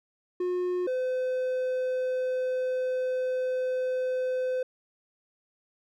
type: tone pair in turn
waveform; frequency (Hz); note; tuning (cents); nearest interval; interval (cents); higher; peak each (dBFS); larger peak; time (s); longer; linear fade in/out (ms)
triangle; 360 / 510.4; F#4 / C5; -47 / -43; tritone; 604; second; -24; neither; 0.4-0.87 / 0.87-4.63; second; 5
effects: none